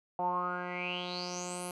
10% pulse tone with low-pass filter sweep, 178.6 Hz, F3, 39 cents sharp, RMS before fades -36 dBFS, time 0.19-1.71 s, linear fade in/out 2 ms, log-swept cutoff 790 to 11000 Hz, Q 9.9, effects none

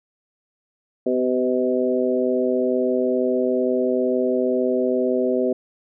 harmonic tone with a mistuned harmonic, 126.4 Hz, B2, 41 cents sharp, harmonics 2 / 3 / 4 / 5, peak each -23 / -22 / -23 / -26 dBFS, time 1.06-5.53 s, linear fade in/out 5 ms, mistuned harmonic 3, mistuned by +19 cents, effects none

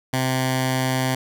10% pulse tone with notch filter, 130 Hz, C3, 11 cents flat, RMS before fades -22 dBFS, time 0.13-1.15 s, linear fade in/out 5 ms, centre 440 Hz, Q 1.2, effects none

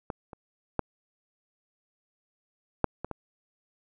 clicks, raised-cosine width 1 ms, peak -18 / -28 / -11 / -7 / -19 / -20 dBFS, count 6, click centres 0.102 / 0.332 / 0.793 / 2.843 / 3.046 / 3.113 s, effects none

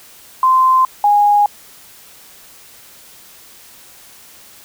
sine tone pair in turn, 1038 / 823.9 Hz, C6 / G#5, -14 / -14 cents, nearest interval major third, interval 400 cents, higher first, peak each -8 dBFS, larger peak neither, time 0.43-0.85 / 1.04-1.46 s, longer neither, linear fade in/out 2 ms, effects white hiss -42 dBFS RMS until 4.64 s

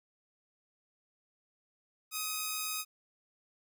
5% pulse tone pair together, 1261 / 2454 Hz, D#6 / D#7, +23 / -25 cents, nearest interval octave, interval 1152 cents, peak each -23 / -32 dBFS, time 2.11-2.85 s, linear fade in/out 50 ms, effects none

